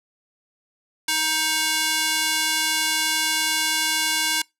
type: tone with high-pass filter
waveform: square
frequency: 314.4 Hz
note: D#4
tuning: 18 cents sharp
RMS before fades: -22 dBFS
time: 1.08-4.42 s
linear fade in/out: 5 ms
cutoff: 1900 Hz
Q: 0.55
effects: noise-tail reverb RT60 0.2 s tail -25 dB re dry + low-pass 12000 Hz 12 dB/octave